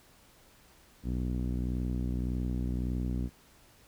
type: tone with low-pass filter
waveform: sawtooth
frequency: 61.74 Hz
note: B1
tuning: in tune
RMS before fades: -32 dBFS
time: 1.03-3.3 s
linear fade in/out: 50 ms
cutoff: 260 Hz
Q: 2
effects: pink hiss -60 dBFS RMS until 3.87 s